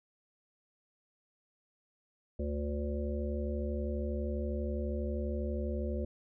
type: harmonic tone with a mistuned harmonic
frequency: 72.3 Hz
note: D2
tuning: 27 cents flat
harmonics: 1 / 3 / 5 / 7 / 8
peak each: -34 / -39 / -41 / -42 / -43 dBFS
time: 2.39-6.05 s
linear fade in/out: 5 ms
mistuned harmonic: 3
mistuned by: +44 cents
effects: none